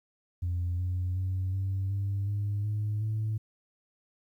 sine tone with pitch steps, 88 / 90.68 / 93.45 / 96.3 / 99.23 / 102.26 / 105.38 / 108.59 Hz, F2 / F#2 / F#2 / G2 / G2 / G#2 / G#2 / A2, +14 / -34 / +18 / -30 / +22 / -26 / +26 / -22 cents, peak -26 dBFS, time 0.42-3.38 s, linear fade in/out 10 ms, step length 370 ms, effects tanh soft clip ceiling -25 dBFS + 11-bit

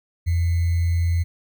sine tone with sample-and-hold, 85 Hz, F2, 46 cents flat, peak -17 dBFS, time 0.26-1.24 s, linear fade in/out 20 ms, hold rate 2100 Hz, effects none

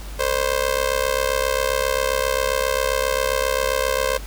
sawtooth tone with amplitude modulation, 523.3 Hz, C5, in tune, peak -11 dBFS, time 0.19-4.18 s, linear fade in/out 10 ms, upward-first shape sine, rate 67.5 Hz, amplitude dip 100%, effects added 50 Hz sine -31 dBFS peak until 4.26 s + pink hiss -40 dBFS RMS until 4.26 s

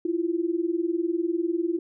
sine tone pair together, 329.1 / 349.1 Hz, E4 / F4, -3 / -1 cents, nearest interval minor second, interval 102 cents, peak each -26 dBFS, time 0.05-1.79 s, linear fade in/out 5 ms, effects none

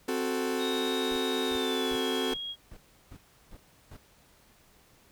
40% pulse chord, F# diminished, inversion second, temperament equal, 261.6 / 370 / 440 Hz, C4 / F#4 / A4, 0 / 0 / 0 cents, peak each -32 dBFS, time 0.08-2.34 s, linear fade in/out 5 ms
sine tone with pitch glide, 3729 to 3284 Hz, A#7 to G#7, 0 to -20 cents, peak -34 dBFS, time 0.58-2.56 s, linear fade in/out 50 ms, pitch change -220 cents, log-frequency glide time 1.46-2.02 s
brown noise bursts, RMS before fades -46 dBFS, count 8, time 1.11-3.97 s, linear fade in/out 5 ms, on 60 ms, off 340 ms
effects pink hiss -61 dBFS RMS until 5.11 s

